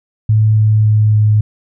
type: tone with pitch steps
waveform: sine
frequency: 108.4 / 107.78 / 107.15 / 106.54 Hz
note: A2 / A2 / A2 / G#2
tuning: -25 / -35 / -45 / +45 cents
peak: -7 dBFS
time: 0.29-1.41 s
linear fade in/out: 5 ms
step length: 280 ms
effects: none